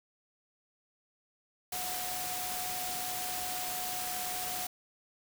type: tone in noise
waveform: sine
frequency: 730 Hz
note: F#5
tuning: 24 cents flat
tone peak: -40 dBFS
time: 1.72-4.67 s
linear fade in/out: 5 ms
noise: white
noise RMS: -37 dBFS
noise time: 1.72-4.67 s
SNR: -6 dB
effects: none